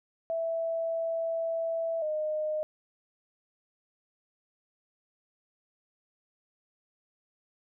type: tone pair in turn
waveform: sine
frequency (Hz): 659.3 / 614.9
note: E5 / D#5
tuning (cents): 0 / -21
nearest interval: minor second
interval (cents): 121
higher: first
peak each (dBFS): -28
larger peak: neither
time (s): 0.3-2.02 / 2.02-2.63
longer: first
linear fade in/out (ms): 0
effects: none